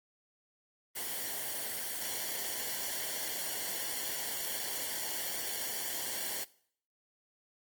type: noise with comb filter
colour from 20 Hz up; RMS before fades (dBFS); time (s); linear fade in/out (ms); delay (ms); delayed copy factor
white; -37; 0.95-6.45; 20; 0.79; -0.65
effects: noise-tail reverb RT60 0.6 s tail -21 dB re dry + Opus 24 kbps